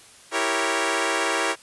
10% pulse chord, E diminished seventh, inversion none, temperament equal, 329.6 / 392 / 466.2 / 554.4 Hz, E4 / G4 / Bb4 / Db5, 0 / 0 / 0 / 0 cents, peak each -19 dBFS, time 0.31-1.56 s, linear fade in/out 50 ms, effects white hiss -49 dBFS RMS until 1.62 s + resampled to 24000 Hz

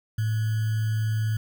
sine tone with sample-and-hold, 109.5 Hz, A2, 8 cents flat, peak -22 dBFS, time 0.18-1.37 s, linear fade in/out 5 ms, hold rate 1575 Hz, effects none

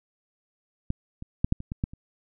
clicks, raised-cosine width 5 ms, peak -14 / -25 / -9 / -9 / -24 / -19 / -13 / -30 dBFS, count 8, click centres 0.904 / 1.224 / 1.445 / 1.524 / 1.604 / 1.719 / 1.839 / 1.935 s, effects none

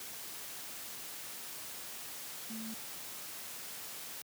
sine tone in noise, 222.5 Hz, A3, 20 cents sharp, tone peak -41 dBFS, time 2.5-2.74 s, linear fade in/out 2 ms, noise white, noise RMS -45 dBFS, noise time 0-4.22 s, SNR +1 dB, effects high-pass 100 Hz 12 dB/octave

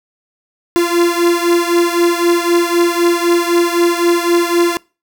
45% pulse beating tone pair, 343.3 / 347.2 Hz, F4 / F4, -30 / -10 cents, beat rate 3.9 Hz, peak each -13 / -15 dBFS, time 0.76-4.77 s, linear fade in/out 0 ms, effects noise-tail reverb RT60 0.3 s tail -24 dB re dry

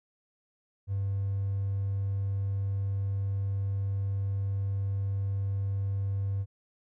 triangle tone with hard clipping, 98.4 Hz, G2, 7 cents sharp, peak -28 dBFS, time 0.87-6.46 s, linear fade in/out 50 ms, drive 4 dB, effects none

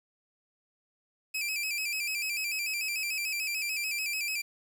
sawtooth tone with vibrato, 2459 Hz, D#7, 21 cents flat, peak -27 dBFS, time 1.34-4.42 s, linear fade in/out 10 ms, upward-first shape square, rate 6.8 Hz, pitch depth 69 cents each way, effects 9-bit

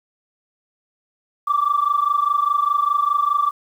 sine tone pair together, 1153.1 / 1178 Hz, D6 / D6, -32 / +5 cents, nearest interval unison, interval 37 cents, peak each -18 dBFS, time 1.47-3.51 s, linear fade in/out 10 ms, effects tanh soft clip ceiling -9 dBFS + 8-bit

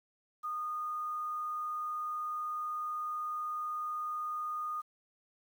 sine tone with quantisation, 1228 Hz, D#6, 23 cents flat, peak -34 dBFS, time 0.43-4.82 s, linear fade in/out 20 ms, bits 10, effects none

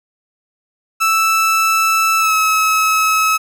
30% pulse tone with pitch glide, 1318.5 to 1289.1 Hz, E6 to E6, 0 to -39 cents, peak -9 dBFS, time 1-3.38 s, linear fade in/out 20 ms, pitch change -39 cents, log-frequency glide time 2.19-2.33 s, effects none

